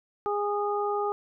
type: harmonic tone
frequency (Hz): 411.1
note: G#4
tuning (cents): -18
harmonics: 1 / 2 / 3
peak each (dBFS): -28 / -30 / -32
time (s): 0.26-1.12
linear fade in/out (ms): 0
effects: none